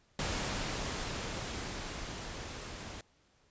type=noise with level ramp; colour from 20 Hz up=pink; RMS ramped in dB=-34 to -45 dBFS; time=0.19-3.01 s; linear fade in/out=2 ms; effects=pink hiss -69 dBFS RMS until 3.5 s + resampled to 16000 Hz